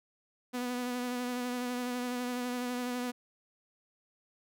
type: tone with vibrato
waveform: sawtooth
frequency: 246.9 Hz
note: B3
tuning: in tune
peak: -29 dBFS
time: 0.53-3.12 s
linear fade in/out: 20 ms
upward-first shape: sine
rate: 12 Hz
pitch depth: 22 cents each way
effects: none